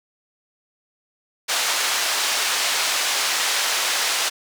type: band-pass noise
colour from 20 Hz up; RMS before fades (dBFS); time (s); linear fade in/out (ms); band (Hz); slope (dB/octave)
white; -22; 1.48-4.3; 20; 650 to 6000; 12
effects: none